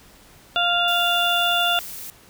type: harmonic tone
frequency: 698.5 Hz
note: F5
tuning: in tune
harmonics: 1 / 2 / 4 / 5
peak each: -23 / -23 / -23 / -23 dBFS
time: 0.56-1.79 s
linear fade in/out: 0 ms
type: noise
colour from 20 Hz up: blue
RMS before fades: -35 dBFS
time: 0.88-2.1 s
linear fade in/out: 0 ms
effects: pink hiss -50 dBFS RMS until 2.29 s